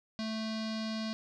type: tone with low-pass filter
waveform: square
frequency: 220 Hz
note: A3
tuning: in tune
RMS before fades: -36 dBFS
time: 0.19-1.13 s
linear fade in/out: 0 ms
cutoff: 4600 Hz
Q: 4.5
effects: none